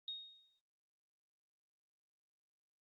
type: tone with exponential decay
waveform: sine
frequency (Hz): 3729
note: A#7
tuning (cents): 0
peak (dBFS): -38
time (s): 0.08-0.59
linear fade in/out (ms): 1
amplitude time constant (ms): 110
effects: noise-tail reverb RT60 0.2 s tail -18 dB re dry + Opus 32 kbps